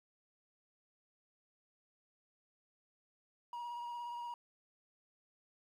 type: tone with vibrato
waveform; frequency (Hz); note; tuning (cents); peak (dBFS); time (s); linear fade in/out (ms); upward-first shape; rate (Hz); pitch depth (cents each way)
triangle; 955; A#5; +42; -39; 3.53-4.34; 2; sine; 17; 18
effects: 12-bit